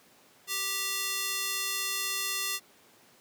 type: tone with high-pass filter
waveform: square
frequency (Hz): 392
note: G4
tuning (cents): 0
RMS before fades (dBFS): -32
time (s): 0.47-2.6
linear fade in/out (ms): 50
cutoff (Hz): 2600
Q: 0.59
effects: pink hiss -59 dBFS RMS until 3.2 s + high-pass 200 Hz 12 dB/octave